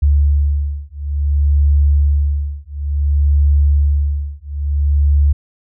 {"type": "beating tone pair", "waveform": "sine", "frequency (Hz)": [71.8, 72.37], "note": ["D2", "D2"], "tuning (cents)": [-39, -25], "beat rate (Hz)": 0.57, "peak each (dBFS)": -14, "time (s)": [0.02, 5.33], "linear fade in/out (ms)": 10, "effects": []}